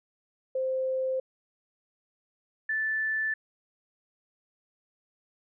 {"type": "tone pair in turn", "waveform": "sine", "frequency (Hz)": [522, 1755.8], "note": ["C5", "A6"], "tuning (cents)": [-4, -4], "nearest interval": "octave + major sixth", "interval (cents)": 2100, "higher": "second", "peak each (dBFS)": -26, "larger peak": "neither", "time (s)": [[0.55, 1.2], [2.69, 3.34]], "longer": "neither", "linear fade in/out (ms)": 5, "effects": []}